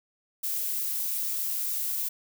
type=noise; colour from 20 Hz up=violet; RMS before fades=-30 dBFS; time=0.43-2.09 s; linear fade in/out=10 ms; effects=none